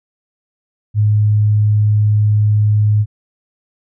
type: tone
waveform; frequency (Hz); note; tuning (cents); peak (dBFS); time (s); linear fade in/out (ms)
sine; 105.5; G#2; +28; -9; 0.94-3.06; 50
effects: none